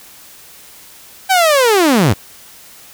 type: linear sweep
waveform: sawtooth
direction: down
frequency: 784 to 81.7 Hz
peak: -5 dBFS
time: 1.29-2.14 s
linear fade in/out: 20 ms
effects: white hiss -40 dBFS RMS until 2.93 s